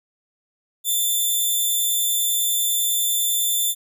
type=tone; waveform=5% pulse; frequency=3542 Hz; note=A7; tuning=11 cents sharp; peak=-11 dBFS; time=0.84-3.75 s; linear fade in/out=50 ms; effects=none